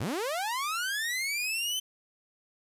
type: linear sweep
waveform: sawtooth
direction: up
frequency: 78.7 to 3090 Hz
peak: -26 dBFS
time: 0-1.8 s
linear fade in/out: 10 ms
effects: resampled to 32000 Hz + 9-bit